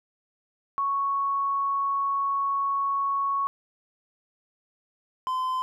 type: tone pair in turn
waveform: sine / triangle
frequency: 1108.7 / 1028.3 Hz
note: C#6 / C6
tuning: 0 / -30 cents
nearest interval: minor second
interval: 130 cents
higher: first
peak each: -23 dBFS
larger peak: neither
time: 0.78-3.47 / 5.27-5.62 s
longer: first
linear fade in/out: 0 ms
effects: none